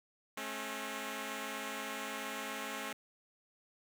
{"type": "tone pair together", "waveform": "5% pulse", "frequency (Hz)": [215.2, 271.1], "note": ["A3", "C#4"], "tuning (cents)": [-38, -38], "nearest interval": "major third", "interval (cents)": 400, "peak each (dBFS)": [-31, -30], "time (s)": [0.37, 2.93], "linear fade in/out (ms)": 5, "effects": []}